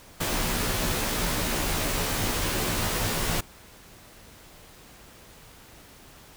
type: noise with comb filter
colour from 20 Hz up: pink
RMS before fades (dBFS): -27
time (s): 0.2-3.41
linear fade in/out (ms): 10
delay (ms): 15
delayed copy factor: -0.95
effects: pink hiss -50 dBFS RMS until 6.36 s